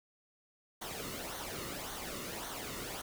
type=noise with flanger; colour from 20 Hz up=pink; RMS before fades=-42 dBFS; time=0.81-3.02 s; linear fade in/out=10 ms; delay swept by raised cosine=0.39 to 1.27 ms; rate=1.8 Hz; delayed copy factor=-0.6; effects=none